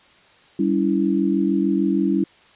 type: chord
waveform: sine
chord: C# diminished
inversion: second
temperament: equal with one note detuned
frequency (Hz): 196 / 283.3 / 329.6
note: G3 / C#4 / E4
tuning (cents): 0 / +38 / 0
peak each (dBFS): -21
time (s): 0.59-2.24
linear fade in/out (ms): 5
effects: white hiss -52 dBFS RMS until 2.55 s + resampled to 8000 Hz